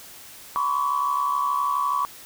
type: tone cluster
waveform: sine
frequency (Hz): 996 / 1063 / 1135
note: B5 / C6 / C#6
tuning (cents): +14 / +27 / +41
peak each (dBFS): -26 / -29 / -22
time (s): 0.56-2.05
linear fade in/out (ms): 0
effects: tanh soft clip ceiling -13 dBFS + white hiss -44 dBFS RMS until 2.25 s